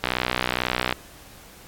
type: click train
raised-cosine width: 0.3 ms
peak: -5 dBFS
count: 56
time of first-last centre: 0.04-0.926 s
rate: 62.1 Hz
effects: pink hiss -47 dBFS RMS until 1.67 s + AAC 64 kbps